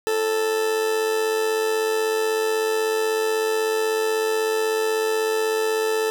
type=tone with amplitude modulation; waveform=40% pulse; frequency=440 Hz; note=A4; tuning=in tune; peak=-17 dBFS; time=0.07-6.1 s; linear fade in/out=0 ms; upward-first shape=sine; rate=96.2 Hz; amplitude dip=45%; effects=none